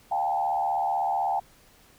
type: tone with frequency modulation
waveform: sine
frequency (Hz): 792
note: G5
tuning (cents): +18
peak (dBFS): -23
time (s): 0.11-1.4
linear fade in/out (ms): 10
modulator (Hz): 75.9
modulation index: 1.2
effects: pink hiss -57 dBFS RMS until 1.98 s